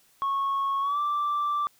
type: tone with pitch glide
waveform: sine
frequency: 1100 to 1172.2 Hz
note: C#6 to D6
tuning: -14 to -4 cents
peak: -22 dBFS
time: 0.22-1.67 s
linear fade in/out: 0 ms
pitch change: +110 cents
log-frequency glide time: 0.81-0.99 s
effects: tanh soft clip ceiling -22 dBFS + white hiss -62 dBFS RMS until 1.79 s